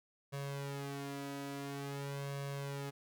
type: tone with flanger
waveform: sawtooth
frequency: 140 Hz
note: C#3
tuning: 18 cents sharp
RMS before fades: -42 dBFS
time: 0.32-2.91 s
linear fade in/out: 20 ms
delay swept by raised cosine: 1.8 to 3.1 ms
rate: 0.48 Hz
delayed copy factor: +0.8
effects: none